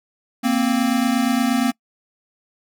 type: tone pair together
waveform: square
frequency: 233.1 / 261.6 Hz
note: A#3 / C4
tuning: 0 / 0 cents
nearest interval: major second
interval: 200 cents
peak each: -20 dBFS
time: 0.43-1.72 s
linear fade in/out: 20 ms
effects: noise-tail reverb RT60 0.1 s tail -25 dB re dry